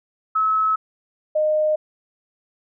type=tone pair in turn; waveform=sine; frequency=1293 / 614.5 Hz; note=E6 / D#5; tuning=-34 / -22 cents; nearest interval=octave + minor second; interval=1288 cents; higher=first; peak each=-16 dBFS; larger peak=neither; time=0.35-0.76 / 1.35-1.76 s; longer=neither; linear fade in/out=10 ms; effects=none